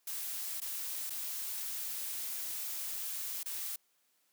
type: noise with dropouts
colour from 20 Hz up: blue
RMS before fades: -39 dBFS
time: 0.07-3.76 s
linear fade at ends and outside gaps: 5 ms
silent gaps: 0.603-0.616 / 1.097-1.103 / 3.432-3.458 s
effects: white hiss -74 dBFS RMS until 4.32 s + high-pass 200 Hz 12 dB/octave